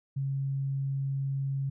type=tone; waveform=sine; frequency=136.8 Hz; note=C#3; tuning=23 cents flat; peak=-28 dBFS; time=0.16-1.7 s; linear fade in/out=10 ms; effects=none